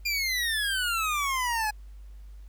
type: exponential sweep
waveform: 25% pulse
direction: down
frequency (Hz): 2424 to 835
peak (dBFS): -22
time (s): 0.05-1.71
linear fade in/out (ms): 10
effects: added 50 Hz sine -42 dBFS peak until 2.48 s + pink hiss -66 dBFS RMS until 2.48 s